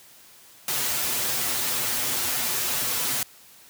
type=noise with comb filter; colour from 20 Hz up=white; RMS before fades=-26 dBFS; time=0.68-3.23 s; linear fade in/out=2 ms; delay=8.1 ms; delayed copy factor=+0.75; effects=white hiss -51 dBFS RMS until 3.69 s + high-pass 60 Hz 12 dB/octave